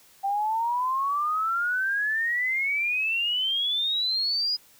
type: exponential sweep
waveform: sine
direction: up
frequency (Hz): 779 to 4978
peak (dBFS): -23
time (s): 0.23-4.57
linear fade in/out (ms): 20
effects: white hiss -56 dBFS RMS until 4.79 s